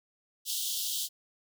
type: high-pass noise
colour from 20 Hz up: pink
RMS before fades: -33 dBFS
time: 0.45-1.09 s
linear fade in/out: 50 ms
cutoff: 3000 Hz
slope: 96 dB/octave
effects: none